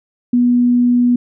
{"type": "tone", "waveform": "sine", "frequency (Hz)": 243.9, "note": "B3", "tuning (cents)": -21, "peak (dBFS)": -9, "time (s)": [0.33, 1.16], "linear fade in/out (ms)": 5, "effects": []}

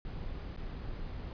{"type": "noise with dropouts", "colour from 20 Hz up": "brown", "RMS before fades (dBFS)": -40, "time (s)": [0.05, 1.33], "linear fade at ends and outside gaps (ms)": 1, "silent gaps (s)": [0.564, 0.573], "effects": ["resampled to 11025 Hz"]}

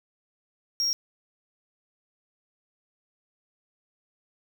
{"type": "tone", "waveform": "triangle", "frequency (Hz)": 5588, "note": "F8", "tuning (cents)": 0, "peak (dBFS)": -22, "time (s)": [0.8, 0.93], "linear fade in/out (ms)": 0, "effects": ["8-bit"]}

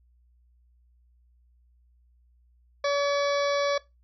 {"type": "harmonic tone", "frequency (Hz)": 569, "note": "C#5", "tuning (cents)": 45, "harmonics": [1, 2, 3, 4, 6, 7, 8, 9, 10], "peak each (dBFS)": [-24, -30, -34, -36, -40, -41, -42, -43, -44], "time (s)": [2.84, 3.78], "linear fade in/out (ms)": 5, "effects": ["noise-tail reverb RT60 0.2 s tail -19 dB re dry", "added 60 Hz sine -59 dBFS peak until 4.03 s"]}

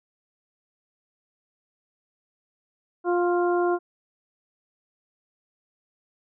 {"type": "harmonic tone with a mistuned harmonic", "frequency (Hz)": 351.9, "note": "F4", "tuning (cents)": 13, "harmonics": [1, 2, 3, 4], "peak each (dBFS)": [-21, -27, -31, -33], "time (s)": [3.04, 3.79], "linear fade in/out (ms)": 50, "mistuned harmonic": 4, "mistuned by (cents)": -16, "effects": []}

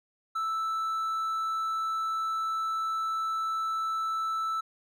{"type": "tone", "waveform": "triangle", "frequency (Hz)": 1318.5, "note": "E6", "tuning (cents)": 0, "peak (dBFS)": -26, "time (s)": [0.35, 4.61], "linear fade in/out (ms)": 10, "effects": []}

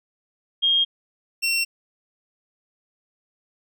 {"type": "tone pair in turn", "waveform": ["sine", "25% pulse"], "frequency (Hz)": [3235, 2720], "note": ["G#7", "F7"], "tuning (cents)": [-46, -46], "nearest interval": "minor third", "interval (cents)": 300, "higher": "first", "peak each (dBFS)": -16, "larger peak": "neither", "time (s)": [[0.62, 0.85], [1.42, 1.65]], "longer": "neither", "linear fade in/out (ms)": 20, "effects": []}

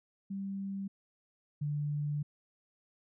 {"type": "tone pair in turn", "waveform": "sine", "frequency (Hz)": [195.9, 147.09], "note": ["G3", "D3"], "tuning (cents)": [-1, 3], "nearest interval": "perfect fourth", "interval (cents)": 496, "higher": "first", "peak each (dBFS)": [-35, -31], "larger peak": "second", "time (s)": [[0.3, 0.88], [1.61, 2.23]], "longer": "second", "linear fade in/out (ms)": 10, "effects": []}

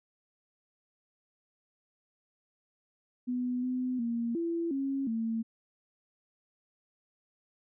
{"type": "tone with pitch steps", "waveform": "sine", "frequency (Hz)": [248.4, 253.3, 233.7, 336.3, 272.7, 225.9], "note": ["B3", "B3", "A#3", "E4", "C#4", "A3"], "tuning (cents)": [10, 44, 5, 35, -28, 46], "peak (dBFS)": -29, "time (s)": [3.27, 5.43], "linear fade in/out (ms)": 20, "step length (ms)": 360, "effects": []}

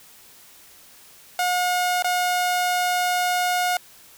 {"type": "tone with dropouts", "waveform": "sawtooth", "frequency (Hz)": 720, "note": "F#5", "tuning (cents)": -47, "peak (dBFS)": -16, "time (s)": [1.39, 3.77], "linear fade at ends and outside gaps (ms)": 2, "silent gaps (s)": [2.024, 2.044], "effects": ["white hiss -49 dBFS RMS until 4.17 s"]}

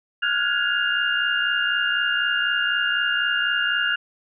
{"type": "tone cluster", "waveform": "sine", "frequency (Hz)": [1409, 1473, 1663, 2809], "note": ["F6", "F#6", "G#6", "F7"], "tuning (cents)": [15, -8, 2, 9], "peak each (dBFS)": -25, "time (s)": [0.22, 3.96], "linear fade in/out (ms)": 10, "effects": []}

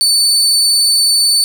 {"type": "tone", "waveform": "30% pulse", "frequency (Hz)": 4509, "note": "C#8", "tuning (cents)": 29, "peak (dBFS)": -6, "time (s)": [0.01, 1.44], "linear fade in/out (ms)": 0, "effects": []}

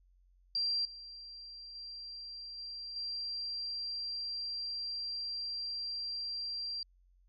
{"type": "tone with level steps", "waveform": "sine", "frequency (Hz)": 4731, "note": "D8", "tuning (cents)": 12, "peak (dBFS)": [-30, -46, -43, -41, -36], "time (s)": [0.55, 6.83], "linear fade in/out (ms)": 2, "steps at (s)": [0.85, 1.75, 2.58, 2.96], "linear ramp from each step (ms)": 2, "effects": ["added 45 Hz sine -63 dBFS peak until 7.28 s"]}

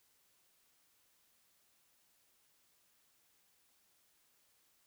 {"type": "silence", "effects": ["white hiss -73 dBFS RMS until 4.86 s"]}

